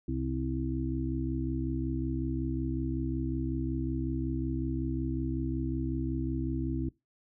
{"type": "harmonic tone", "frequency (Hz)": 65.41, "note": "C2", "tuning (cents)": 0, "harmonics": [1, 2, 4, 5], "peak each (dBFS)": [-35, -35, -35, -35], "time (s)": [0.08, 6.89], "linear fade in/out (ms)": 5, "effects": ["noise-tail reverb RT60 0.2 s tail -21 dB re dry"]}